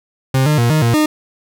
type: tone with pitch steps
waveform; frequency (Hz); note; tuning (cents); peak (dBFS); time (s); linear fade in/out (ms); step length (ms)
40% pulse; 132.4 / 151.2 / 118.4 / 155.2 / 117.1 / 305.8; C3 / D#3 / A#2 / D#3 / A#2 / D#4; +21 / -49 / +27 / -4 / +8 / -30; -10; 0.34-1.06; 5; 120
effects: none